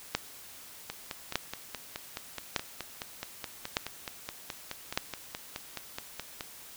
two click trains, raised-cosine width 0.2 ms, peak -9 / -18 dBFS, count 5 / 27, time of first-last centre 0.15-4.975 / 0.9-6.408 s, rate 0.829 / 4.72 Hz, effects white hiss -49 dBFS RMS until 6.76 s

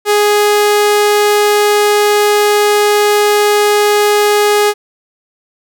sawtooth tone, 415.3 Hz, G#4, in tune, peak -4 dBFS, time 0.05-4.74 s, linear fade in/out 50 ms, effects none

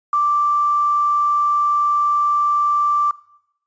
sine tone with quantisation, 1174.7 Hz, D6, in tune, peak -14 dBFS, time 0.13-3.11 s, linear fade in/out 2 ms, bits 7, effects noise-tail reverb RT60 0.8 s tail -21 dB re dry + resampled to 16000 Hz

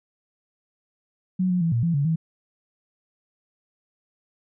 sine tone with pitch steps, 184.7 / 180 / 166 / 117.3 / 168.7 / 141.8 / 162 Hz, F#3 / F#3 / E3 / A#2 / E3 / C#3 / E3, -3 / -47 / +12 / +11 / +40 / +40 / -30 cents, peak -19 dBFS, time 1.39-2.16 s, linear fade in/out 10 ms, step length 110 ms, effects none

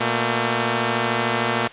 5% pulse tone pair together, 119.7 / 226 Hz, A#2 / A3, +46 / +47 cents, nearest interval major seventh, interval 1101 cents, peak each -11 dBFS, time 0-1.68 s, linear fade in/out 10 ms, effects white hiss -42 dBFS RMS until 1.72 s + resampled to 8000 Hz

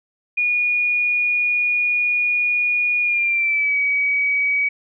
sine tone with pitch glide, 2446 to 2269 Hz, D#7 to C#7, -30 to +40 cents, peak -16 dBFS, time 0.37-4.69 s, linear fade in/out 10 ms, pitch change -130 cents, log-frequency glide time 3.01-3.77 s, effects none

